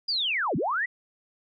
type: linear two-way sweep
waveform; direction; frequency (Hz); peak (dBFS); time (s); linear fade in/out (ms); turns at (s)
sine; down then up; 4926 to 123.3 to 2025; -24; 0.08-0.86; 10; 0.56
effects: none